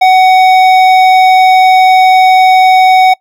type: tone with hard clipping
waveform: sine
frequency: 748 Hz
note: F#5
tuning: 19 cents sharp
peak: -4 dBFS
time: 0.01-3.14 s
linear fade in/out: 10 ms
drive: 11 dB
effects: noise-tail reverb RT60 0.1 s tail -23 dB re dry